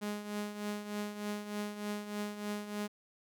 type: tone with tremolo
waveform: sawtooth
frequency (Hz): 207.7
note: G#3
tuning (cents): 0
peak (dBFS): -30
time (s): 0.01-2.88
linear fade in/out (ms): 20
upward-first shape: triangle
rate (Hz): 3.3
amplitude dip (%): 70
effects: none